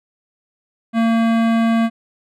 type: tone with hard clipping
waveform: sine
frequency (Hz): 228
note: A#3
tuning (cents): -38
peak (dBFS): -15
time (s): 0.93-1.9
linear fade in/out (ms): 50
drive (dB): 18
effects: none